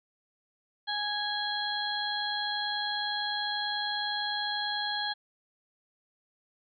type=harmonic tone; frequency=829 Hz; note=G#5; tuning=3 cents flat; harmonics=1 / 2 / 4 / 5; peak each=-35 / -35 / -35 / -35 dBFS; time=0.87-5.14 s; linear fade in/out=20 ms; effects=none